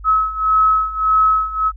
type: beating tone pair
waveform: sine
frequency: 1286 / 1287.7 Hz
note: E6 / E6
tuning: -43 / -41 cents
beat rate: 1.7 Hz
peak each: -17 / -14 dBFS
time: 0.04-1.72 s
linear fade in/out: 50 ms
effects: added 50 Hz sine -32 dBFS peak until 1.76 s